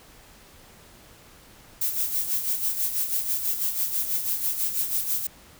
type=noise with tremolo; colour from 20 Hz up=violet; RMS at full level=-24 dBFS; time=1.81-5.27 s; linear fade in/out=5 ms; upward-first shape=sine; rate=6.1 Hz; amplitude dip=60%; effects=pink hiss -51 dBFS RMS until 5.59 s